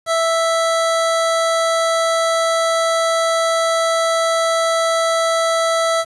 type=tone; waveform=25% pulse; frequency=659.3 Hz; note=E5; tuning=in tune; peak=-11 dBFS; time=0.06-6.05 s; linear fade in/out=50 ms; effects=resampled to 24000 Hz + 7-bit